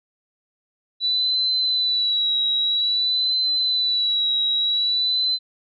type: tone with vibrato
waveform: sine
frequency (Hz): 3951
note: B7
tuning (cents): 0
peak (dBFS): -18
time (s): 1-5.39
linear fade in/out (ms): 50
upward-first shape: sine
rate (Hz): 0.51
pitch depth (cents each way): 44
effects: none